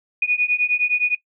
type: beating tone pair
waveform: sine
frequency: 2461 / 2470.7 Hz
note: D#7 / D#7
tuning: -20 / -13 cents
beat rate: 9.7 Hz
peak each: -19 dBFS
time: 0.22-1.15 s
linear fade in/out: 5 ms
effects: noise-tail reverb RT60 0.1 s tail -21 dB re dry